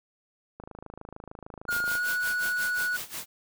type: click train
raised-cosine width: 1 ms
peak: -27 dBFS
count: 37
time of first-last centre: 0.6-1.953 s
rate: 26.6 Hz
type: tone with pitch glide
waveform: triangle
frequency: 1429 to 1467.5 Hz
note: F6 to F#6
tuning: +39 to -15 cents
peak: -24 dBFS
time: 1.68-2.97 s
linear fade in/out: 10 ms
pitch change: +46 cents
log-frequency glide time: 1.86-2.09 s
type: noise with tremolo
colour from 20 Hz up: white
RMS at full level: -35 dBFS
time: 1.7-3.26 s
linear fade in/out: 20 ms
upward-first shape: sine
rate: 5.6 Hz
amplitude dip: 85%
effects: none